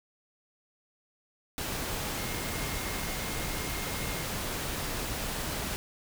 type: tone in noise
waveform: sine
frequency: 2134 Hz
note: C7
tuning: 34 cents sharp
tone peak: -44 dBFS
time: 2.18-4.23 s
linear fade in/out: 0 ms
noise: pink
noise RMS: -34 dBFS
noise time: 1.58-5.76 s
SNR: -13 dB
effects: none